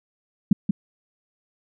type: tone with echo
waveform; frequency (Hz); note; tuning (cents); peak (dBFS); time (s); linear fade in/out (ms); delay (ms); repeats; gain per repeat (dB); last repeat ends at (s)
sine; 199; G3; +26; -10; 0.51-0.53; 5; 180; 1; -5; 0.71
effects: none